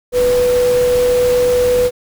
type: tone in noise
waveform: sine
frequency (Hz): 493.9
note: B4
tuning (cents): 0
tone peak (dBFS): -10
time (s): 0.12-1.91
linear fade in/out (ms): 50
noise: pink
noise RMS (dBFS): -25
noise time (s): 0.12-1.91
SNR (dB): +12
effects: none